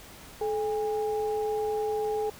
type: tone pair together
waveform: sine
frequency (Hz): 430.7 / 813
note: A4 / G#5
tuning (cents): -37 / -37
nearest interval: major seventh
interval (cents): 1100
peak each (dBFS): -27 / -33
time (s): 0.41-2.3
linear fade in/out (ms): 5
effects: pink hiss -48 dBFS RMS until 2.39 s